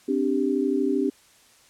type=chord; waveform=sine; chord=C suspended second; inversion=none; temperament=just; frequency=261.6 / 294.3 / 392.4 Hz; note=C4 / D4 / G4; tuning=0 / +4 / +2 cents; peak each=-25 dBFS; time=0.08-1.1 s; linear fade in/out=10 ms; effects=white hiss -56 dBFS RMS until 1.69 s + low-pass 10000 Hz 12 dB/octave